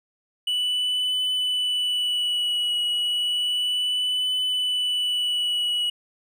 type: tone with vibrato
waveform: triangle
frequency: 2960 Hz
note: F#7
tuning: in tune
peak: -20 dBFS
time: 0.47-5.9 s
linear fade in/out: 5 ms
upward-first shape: triangle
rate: 0.32 Hz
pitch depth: 26 cents each way
effects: none